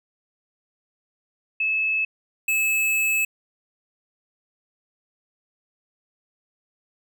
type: tone pair in turn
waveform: sine / square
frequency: 2600 / 2600 Hz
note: E7 / E7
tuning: -24 / -24 cents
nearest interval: unison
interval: 0 cents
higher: neither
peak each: -20 dBFS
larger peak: neither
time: 1.6-2.05 / 2.48-3.25 s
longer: second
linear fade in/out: 5 ms
effects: none